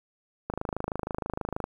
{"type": "click train", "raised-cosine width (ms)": 1, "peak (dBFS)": -16, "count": 31, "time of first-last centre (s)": [0.5, 1.641], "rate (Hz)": 26.3, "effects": ["9-bit"]}